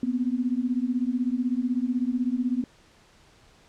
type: beating tone pair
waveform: sine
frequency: 241.1 / 257.1 Hz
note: B3 / C4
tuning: -41 / -30 cents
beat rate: 16 Hz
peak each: -26 dBFS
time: 0.03-2.64 s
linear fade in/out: 2 ms
effects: pink hiss -57 dBFS RMS until 3.68 s + low-pass 7000 Hz 12 dB/octave